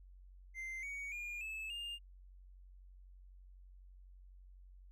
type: tone with pitch steps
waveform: triangle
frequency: 2083 / 2245 / 2421 / 2609 / 2813 Hz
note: C7 / C#7 / D#7 / E7 / F7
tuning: -8 / +21 / -48 / -18 / +12 cents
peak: -40 dBFS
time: 0.54-1.99 s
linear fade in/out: 50 ms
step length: 290 ms
effects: added 46 Hz sine -55 dBFS peak until 4.91 s